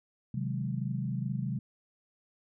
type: chord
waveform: sine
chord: Ab dominant seventh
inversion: first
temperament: equal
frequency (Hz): 130.81 / 155.56 / 185 / 207.7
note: C3 / Eb3 / Gb3 / Ab3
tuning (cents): 0 / 0 / 0 / 0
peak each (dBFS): -33 / -38 / -37 / -38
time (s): 0.34-1.59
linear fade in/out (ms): 5
effects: none